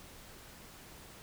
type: silence
effects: pink hiss -53 dBFS RMS until 1.22 s